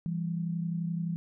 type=tone pair together; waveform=sine; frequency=167.25 / 198.9 Hz; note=E3 / G3; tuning=+25 / +25 cents; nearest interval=minor third; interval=300 cents; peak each=-30 / -37 dBFS; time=0.06-1.16 s; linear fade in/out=0 ms; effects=none